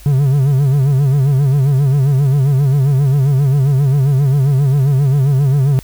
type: tone with vibrato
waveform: triangle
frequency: 137.7 Hz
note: C#3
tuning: 11 cents flat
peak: -7 dBFS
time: 0.06-5.79 s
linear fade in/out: 0 ms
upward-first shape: sine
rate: 7.5 Hz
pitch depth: 110 cents each way
effects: added 50 Hz sine -36 dBFS peak until 5.83 s + white hiss -42 dBFS RMS until 5.83 s